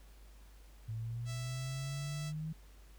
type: exponential sweep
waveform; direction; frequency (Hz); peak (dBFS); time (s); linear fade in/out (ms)
sine; up; 110 to 160; -37; 0.88-2.53; 10
type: tone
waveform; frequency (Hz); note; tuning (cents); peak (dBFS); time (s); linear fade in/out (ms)
5% pulse; 660; E5; +2; -35; 1.25-2.33; 50
effects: added 50 Hz sine -54 dBFS peak until 2.98 s + pink hiss -65 dBFS RMS until 2.98 s